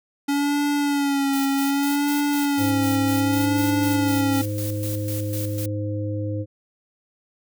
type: tone with vibrato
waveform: square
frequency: 281.9 Hz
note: C#4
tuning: 29 cents sharp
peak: -20 dBFS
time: 0.28-4.42 s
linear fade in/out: 10 ms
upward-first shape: sine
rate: 0.65 Hz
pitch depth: 46 cents each way
type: noise with tremolo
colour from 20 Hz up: blue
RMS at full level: -33 dBFS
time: 1.33-5.66 s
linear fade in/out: 5 ms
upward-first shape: square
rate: 4 Hz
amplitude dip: 65%
type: harmonic tone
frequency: 103.83 Hz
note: G#2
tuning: in tune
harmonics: 1 / 3 / 5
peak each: -25 / -30 / -32 dBFS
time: 2.57-6.46 s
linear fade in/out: 50 ms
effects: none